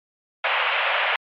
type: band-pass noise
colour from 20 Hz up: white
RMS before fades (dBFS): -22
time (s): 0.44-1.16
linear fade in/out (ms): 2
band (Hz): 530 to 3000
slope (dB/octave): 48
effects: MP3 64 kbps